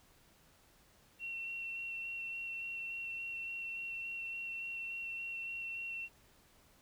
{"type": "tone with vibrato", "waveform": "sine", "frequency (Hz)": 2720, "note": "F7", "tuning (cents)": -46, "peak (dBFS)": -39, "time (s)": [1.19, 6.09], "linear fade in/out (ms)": 50, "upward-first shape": "square", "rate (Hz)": 3.5, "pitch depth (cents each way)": 8, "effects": ["pink hiss -66 dBFS RMS until 6.81 s"]}